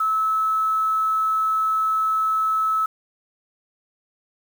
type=tone with quantisation; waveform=sine; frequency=1300 Hz; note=E6; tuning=24 cents flat; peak=-18 dBFS; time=0-2.86 s; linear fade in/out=5 ms; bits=7; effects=none